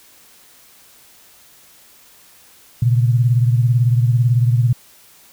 sine beating tone pair, 118.7 / 136.7 Hz, A#2 / C#3, +32 / -24 cents, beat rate 18 Hz, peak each -12 / -19 dBFS, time 2.82-4.73 s, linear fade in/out 5 ms, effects white hiss -48 dBFS RMS until 5.32 s

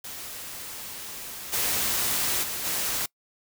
white noise with level steps, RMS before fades -38 / -26 / -32 / -28 dBFS, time 0.04-3.06 s, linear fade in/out 5 ms, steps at 1.52 / 2.42 / 2.64 s, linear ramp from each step 20 ms, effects noise-tail reverb RT60 0.1 s tail -25 dB re dry

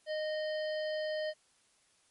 harmonic tone, 617 Hz, D#5, 15 cents flat, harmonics 1 / 3 / 5 / 7 / 8, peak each -33 / -43 / -47 / -50 / -51 dBFS, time 0.06-1.34 s, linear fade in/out 50 ms, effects white hiss -69 dBFS RMS until 2.1 s + MP3 48 kbps

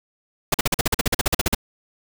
pink noise bursts, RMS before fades -18 dBFS, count 16, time 0.52-1.548 s, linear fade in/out 5 ms, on 23 ms, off 44 ms, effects none

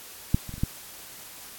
clicks, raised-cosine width 5 ms, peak -7 / -24 / -24 / -28 / -11 dBFS, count 5, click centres 0.345 / 0.493 / 0.54 / 0.581 / 0.635 s, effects white hiss -44 dBFS RMS until 1.58 s + AAC 64 kbps

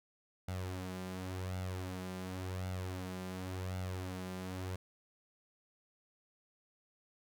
sawtooth tone with flanger, 92.5 Hz, F#2, in tune, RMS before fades -41 dBFS, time 0.48-4.76 s, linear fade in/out 5 ms, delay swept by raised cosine 1.4 to 5.1 ms, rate 0.91 Hz, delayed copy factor +0.6, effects none

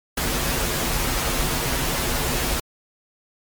pink noise with comb filter, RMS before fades -23 dBFS, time 0.17-2.6 s, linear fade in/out 5 ms, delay 10 ms, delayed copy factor -0.7, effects MP3 96 kbps

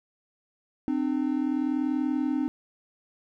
triangle tone pair together, 261.6 / 302.1 Hz, C4 / D4, 0 / +49 cents, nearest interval major second, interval 249 cents, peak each -25 dBFS, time 0.88-2.48 s, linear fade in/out 0 ms, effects none

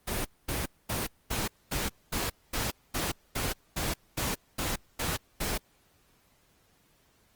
pink noise bursts, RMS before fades -31 dBFS, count 14, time 0.07-5.58 s, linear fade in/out 10 ms, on 180 ms, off 230 ms, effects pink hiss -66 dBFS RMS until 7.35 s + Opus 24 kbps

